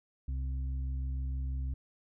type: harmonic tone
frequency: 66.2 Hz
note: C2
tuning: 21 cents sharp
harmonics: 1 / 2 / 4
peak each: -32 / -43 / -52 dBFS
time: 0.28-1.74 s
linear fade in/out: 5 ms
effects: none